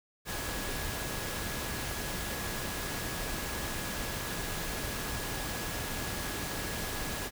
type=tone in noise; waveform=sine; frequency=1674 Hz; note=G#6; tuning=13 cents sharp; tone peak=-45 dBFS; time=0.25-7.31 s; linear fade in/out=50 ms; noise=pink; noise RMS=-36 dBFS; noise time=0.25-7.31 s; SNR=-12 dB; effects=none